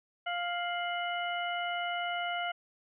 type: harmonic tone with a mistuned harmonic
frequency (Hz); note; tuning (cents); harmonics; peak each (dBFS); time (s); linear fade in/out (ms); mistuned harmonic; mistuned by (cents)
700; F5; +4; 1 / 2 / 3 / 4; -34 / -37 / -39 / -40; 0.26-2.52; 10; 4; +91
effects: none